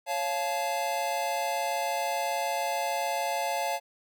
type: chord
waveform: square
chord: Db augmented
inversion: none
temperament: just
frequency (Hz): 554.4 / 693 / 866.2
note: Db5 / F5 / A5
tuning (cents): 0 / -14 / -27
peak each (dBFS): -35 / -32 / -32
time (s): 0.06-3.8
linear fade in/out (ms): 50
effects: none